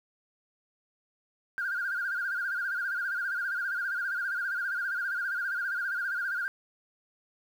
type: tone with vibrato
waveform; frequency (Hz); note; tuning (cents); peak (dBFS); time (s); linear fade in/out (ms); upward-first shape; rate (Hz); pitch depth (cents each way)
sine; 1500; F#6; +23; -28; 1.58-6.48; 0; sine; 15; 120
effects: tanh soft clip ceiling -24 dBFS + 9-bit